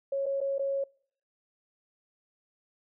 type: tone with dropouts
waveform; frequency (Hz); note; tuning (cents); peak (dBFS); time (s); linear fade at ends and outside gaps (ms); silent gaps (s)
sine; 550; C#5; -14; -27; 0.12-0.84; 5; 0.259-0.263 / 0.405-0.412 / 0.583-0.593
effects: noise-tail reverb RT60 0.6 s tail -26 dB re dry